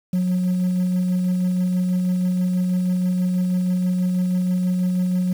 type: tone with tremolo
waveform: sine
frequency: 181.9 Hz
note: F#3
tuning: 29 cents flat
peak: -14 dBFS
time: 0.13-5.33 s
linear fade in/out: 5 ms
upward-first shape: sine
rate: 6.2 Hz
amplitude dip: 30%
effects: tanh soft clip ceiling -16 dBFS + 7-bit